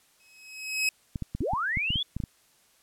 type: tone with exponential growth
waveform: sawtooth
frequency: 2555 Hz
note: D#7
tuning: 45 cents sharp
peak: -18 dBFS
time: 0.2-0.89 s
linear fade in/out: 2 ms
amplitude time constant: 150 ms
type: clicks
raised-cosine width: 5 ms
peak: -19 dBFS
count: 11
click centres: 1.158 / 1.223 / 1.35 / 1.407 / 1.535 / 1.772 / 1.905 / 1.958 / 2.166 / 2.202 / 2.238 s
type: linear sweep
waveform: sine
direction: up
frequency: 230.2 to 3500 Hz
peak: -26 dBFS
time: 1.41-2.03 s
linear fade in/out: 5 ms
effects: white hiss -63 dBFS RMS until 2.82 s + low-pass 12000 Hz 12 dB/octave

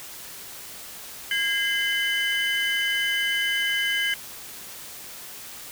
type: tone cluster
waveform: triangle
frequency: 1630 / 2074 / 3017 Hz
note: G#6 / C7 / F#7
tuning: -33 / -16 / +33 cents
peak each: -25 dBFS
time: 1.31-4.14 s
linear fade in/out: 2 ms
effects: white hiss -40 dBFS RMS until 5.71 s

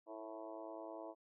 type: harmonic tone with a mistuned harmonic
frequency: 109.6 Hz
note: A2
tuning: 6 cents flat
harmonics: 3 / 4 / 5 / 6 / 7 / 8 / 9 / 10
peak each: -52 / -56 / -54 / -50 / -61 / -57 / -57 / -63 dBFS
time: 0.06-1.15 s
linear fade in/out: 50 ms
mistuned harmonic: 4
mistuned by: +33 cents
effects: none

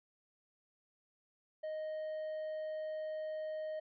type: tone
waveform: triangle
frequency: 622.3 Hz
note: D#5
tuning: in tune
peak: -36 dBFS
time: 1.63-3.8 s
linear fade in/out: 10 ms
effects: resampled to 11025 Hz

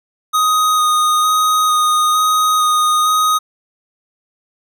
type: tone with vibrato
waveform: square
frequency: 1244.5 Hz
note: D#6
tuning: in tune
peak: -12 dBFS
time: 0.33-3.39 s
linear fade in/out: 20 ms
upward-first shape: square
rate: 1.1 Hz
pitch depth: 10 cents each way
effects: none

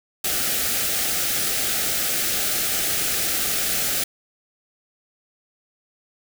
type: band-stop noise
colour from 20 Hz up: white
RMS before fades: -23 dBFS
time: 0.24-4.04 s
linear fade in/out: 5 ms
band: 830 to 1200 Hz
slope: 96 dB/octave
effects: none

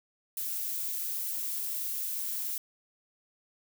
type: noise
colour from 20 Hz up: violet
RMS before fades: -34 dBFS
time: 0.37-2.58 s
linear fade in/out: 2 ms
effects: none

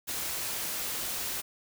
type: noise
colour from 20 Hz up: white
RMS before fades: -34 dBFS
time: 0.07-1.42 s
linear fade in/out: 20 ms
effects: none

